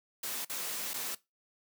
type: noise with dropouts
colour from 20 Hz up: white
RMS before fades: -37 dBFS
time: 0.23-1.15 s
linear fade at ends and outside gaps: 5 ms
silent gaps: 0.449-0.496 / 0.935-0.94 s
effects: noise-tail reverb RT60 0.2 s tail -19 dB re dry + high-pass 200 Hz 12 dB/octave